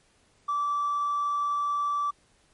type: tone with hard clipping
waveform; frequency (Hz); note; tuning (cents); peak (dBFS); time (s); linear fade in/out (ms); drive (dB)
sine; 1161; D6; -20; -25; 0.48-2.11; 10; 1
effects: pink hiss -64 dBFS RMS until 2.53 s + MP3 48 kbps